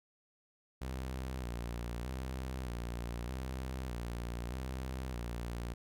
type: tone with vibrato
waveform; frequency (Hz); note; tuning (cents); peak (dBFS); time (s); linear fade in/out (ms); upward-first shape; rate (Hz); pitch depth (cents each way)
sawtooth; 61.74; B1; 0; -34; 0.81-5.74; 10; square; 0.81; 79
effects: none